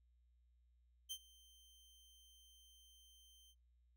sawtooth tone with ADSR envelope, 3120 Hz, G7, 9 cents flat, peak -39 dBFS, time 1.09-3.55 s, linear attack 25 ms, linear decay 64 ms, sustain -23 dB, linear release 52 ms, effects noise-tail reverb RT60 0.2 s tail -26 dB re dry + added 60 Hz sine -70 dBFS peak until 3.96 s

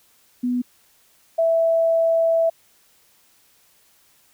sine tone pair in turn, 246.9 / 659.1 Hz, B3 / E5, 0 / 0 cents, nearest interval octave + perfect fourth, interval 1700 cents, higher second, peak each -19 / -15 dBFS, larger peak second, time 0.43-0.62 / 1.38-2.5 s, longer second, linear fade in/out 10 ms, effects white hiss -58 dBFS RMS until 4.33 s

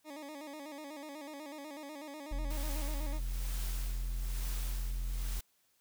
20% pulse tone with vibrato, 293.7 Hz, D4, in tune, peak -39 dBFS, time 0.04-3.21 s, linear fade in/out 50 ms, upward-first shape square, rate 8.1 Hz, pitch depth 82 cents each way
triangle tone, 42.74 Hz, F1, 37 cents flat, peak -31 dBFS, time 2.31-5.4 s, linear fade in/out 10 ms
white noise with tremolo, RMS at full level -45 dBFS, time 2.5-5.41 s, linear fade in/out 5 ms, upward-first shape sine, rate 1.1 Hz, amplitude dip 65%
effects white hiss -73 dBFS RMS until 5.8 s

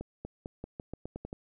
accelerating click train, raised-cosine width 2 ms, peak -25 dBFS, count 10, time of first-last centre 0.01-1.329 s, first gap 240 ms, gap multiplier 0.87, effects none

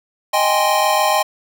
square chord, Ab major seventh, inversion second, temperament equal, 622.3 / 784 / 830.6 / 1046.5 Hz, Eb5 / G5 / Ab5 / C6, 0 / 0 / 0 / 0 cents, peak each -20 dBFS, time 0.33-1.23 s, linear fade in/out 10 ms, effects none

